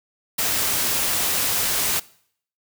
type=noise; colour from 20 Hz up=white; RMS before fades=-22 dBFS; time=0.38-2 s; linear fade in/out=10 ms; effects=noise-tail reverb RT60 0.6 s tail -21 dB re dry